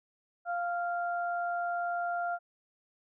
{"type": "tone pair together", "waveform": "sine", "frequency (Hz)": [698.5, 1391], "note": ["F5", "F6"], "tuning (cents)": [0, -7], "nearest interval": "octave", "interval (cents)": 1193, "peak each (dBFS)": [-31, -36], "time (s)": [0.45, 2.39], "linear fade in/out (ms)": 50, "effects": []}